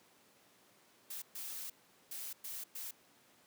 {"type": "noise bursts at uneven times", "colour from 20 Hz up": "blue", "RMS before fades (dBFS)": -44, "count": 5, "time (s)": [[1.1, 1.22], [1.35, 1.7], [2.11, 2.33], [2.44, 2.64], [2.75, 2.91]], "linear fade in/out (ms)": 5, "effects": ["pink hiss -66 dBFS RMS until 3.46 s", "high-pass 200 Hz 12 dB/octave"]}